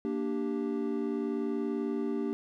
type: chord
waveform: triangle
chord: G minor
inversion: first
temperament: equal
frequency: 233.1 / 293.7 / 392 Hz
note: Bb3 / D4 / G4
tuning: 0 / 0 / 0 cents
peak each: -32 dBFS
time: 0.05-2.33 s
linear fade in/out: 0 ms
effects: none